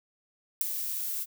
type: noise with ADSR envelope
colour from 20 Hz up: violet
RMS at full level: -19 dBFS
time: 0.61-1.26 s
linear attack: 4 ms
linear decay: 4 ms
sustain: -14 dB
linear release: 41 ms
effects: none